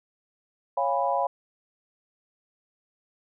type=chord; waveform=sine; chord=C# dominant seventh; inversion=none; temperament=equal with one note detuned; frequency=554.4 / 698.5 / 817.3 / 987.8 Hz; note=C#5 / E#5 / G#5 / B5; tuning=0 / 0 / -28 / 0 cents; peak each=-28 dBFS; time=0.77-1.27 s; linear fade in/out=5 ms; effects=none